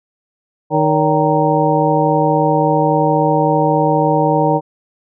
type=harmonic tone with a mistuned harmonic; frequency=155.1 Hz; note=D#3; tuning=5 cents flat; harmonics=1 / 2 / 3 / 4 / 5 / 6; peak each=-18 / -18 / -18 / -18 / -18 / -18 dBFS; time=0.7-4.61 s; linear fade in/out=50 ms; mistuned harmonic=4; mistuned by=-150 cents; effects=none